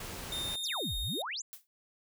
pink noise, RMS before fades -42 dBFS, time 0-0.56 s, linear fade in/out 5 ms
45% pulse tone with pitch glide, 3646 to 3701 Hz, A#7 to A#7, -39 to -13 cents, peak -34 dBFS, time 0.32-1.22 s, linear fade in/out 2 ms, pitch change +26 cents, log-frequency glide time 0.48-0.92 s
sine exponential two-way sweep, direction down then up, 7902 to 36.71 to 7902 Hz, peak -35 dBFS, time 0.63-1.42 s, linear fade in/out 10 ms, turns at 0.98 s
blue noise with exponential decay, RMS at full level -42 dBFS, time 1.53-1.67 s, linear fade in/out 0 ms, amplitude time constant 29 ms
effects none

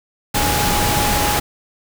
sine tone in noise, 830.6 Hz, G#5, in tune, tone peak -21 dBFS, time 0.34-1.4 s, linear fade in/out 10 ms, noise pink, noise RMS -18 dBFS, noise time 0.34-1.4 s, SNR -6 dB, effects none

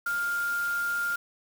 sine tone in noise, 1404 Hz, F6, 9 cents sharp, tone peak -26 dBFS, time 0.06-1.16 s, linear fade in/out 5 ms, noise white, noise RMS -42 dBFS, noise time 0.06-1.16 s, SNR +13 dB, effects none

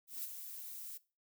violet noise with ADSR envelope, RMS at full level -40 dBFS, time 0.07-0.98 s, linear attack 170 ms, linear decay 20 ms, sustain -7 dB, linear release 13 ms, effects noise-tail reverb RT60 0.3 s tail -19 dB re dry

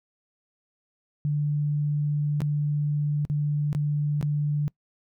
sine tone with dropouts, 147.4 Hz, D3, 7 cents sharp, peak -22 dBFS, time 1.25-4.68 s, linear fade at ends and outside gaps 0 ms, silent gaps 2.405-2.418 / 3.251-3.299 / 3.729-3.749 / 4.212-4.227 s, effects noise-tail reverb RT60 0.1 s tail -24 dB re dry

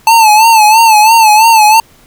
square tone with vibrato, 880 Hz, A5, in tune, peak -3 dBFS, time 0.07-1.8 s, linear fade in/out 2 ms, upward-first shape sine, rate 3 Hz, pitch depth 79 cents each way, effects pink hiss -44 dBFS RMS until 2.06 s

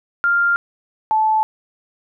sine tone pair in turn, 1396.9 / 870.9 Hz, F6 / A5, 0 / -18 cents, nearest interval minor sixth, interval 818 cents, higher first, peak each -13 dBFS, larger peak neither, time 0.24-0.56 / 1.11-1.43 s, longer neither, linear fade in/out 0 ms, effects none

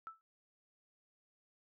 sine tone with exponential decay, 1318.5 Hz, E6, in tune, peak -40 dBFS, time 0.07-0.21 s, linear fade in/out 0 ms, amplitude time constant 30 ms, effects none

